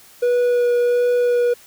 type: tone with vibrato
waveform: triangle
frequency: 485.9 Hz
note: B4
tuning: 28 cents flat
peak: -12 dBFS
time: 0.22-1.54 s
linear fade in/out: 10 ms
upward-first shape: sine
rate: 1.4 Hz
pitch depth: 10 cents each way
effects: white hiss -47 dBFS RMS until 1.66 s